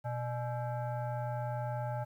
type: tone with frequency modulation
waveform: sine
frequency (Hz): 122.4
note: B2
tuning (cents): -15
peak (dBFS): -33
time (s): 0.04-2.05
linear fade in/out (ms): 20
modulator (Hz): 727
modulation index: 1
effects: 11-bit